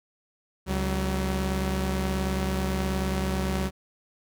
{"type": "tone pair together", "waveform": "sawtooth", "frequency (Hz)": [69.25, 189.1], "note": ["C#2", "F#3"], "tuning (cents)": [-1, 38], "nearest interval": "octave + perfect fourth", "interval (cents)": 1739, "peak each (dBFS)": [-24, -24], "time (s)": [0.66, 3.71], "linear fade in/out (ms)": 50, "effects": []}